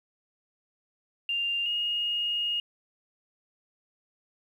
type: tone pair in turn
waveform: sine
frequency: 2794 / 2859 Hz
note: F7 / F7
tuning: 0 / +40 cents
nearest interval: unison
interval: 40 cents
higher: second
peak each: -26 dBFS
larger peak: neither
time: 1.29-1.66 / 1.66-2.6 s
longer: second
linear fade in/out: 2 ms
effects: 10-bit